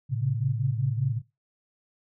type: tone cluster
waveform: sine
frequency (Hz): 111.8 / 133.2 / 138.4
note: A2 / C3 / C#3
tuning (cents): +28 / +31 / -2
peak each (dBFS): -28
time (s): 0.09-1.22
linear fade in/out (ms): 50
effects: noise-tail reverb RT60 0.2 s tail -17 dB re dry